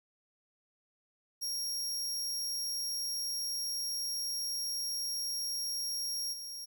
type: tone with level steps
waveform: sawtooth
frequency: 5588 Hz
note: F8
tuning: in tune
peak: -31 / -38 dBFS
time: 1.41-6.66 s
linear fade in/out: 20 ms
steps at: 6.32 s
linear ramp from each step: 20 ms
effects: 12-bit